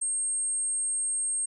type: tone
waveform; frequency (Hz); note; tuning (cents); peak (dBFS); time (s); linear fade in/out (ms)
sine; 8500; C9; +26; -26; 0.01-1.46; 10
effects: none